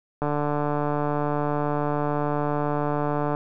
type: click train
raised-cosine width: 1 ms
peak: -12 dBFS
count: 461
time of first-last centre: 0.22-3.349 s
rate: 147 Hz
effects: none